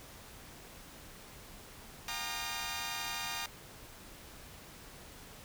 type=tone cluster; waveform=10% pulse; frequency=713 / 799 / 930 / 1214 Hz; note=F5 / G5 / A#5 / D#6; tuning=+36 / +33 / -4 / -43 cents; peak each=-37 / -36 / -32 / -33 dBFS; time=2.08-3.46 s; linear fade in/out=2 ms; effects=pink hiss -52 dBFS RMS until 5.44 s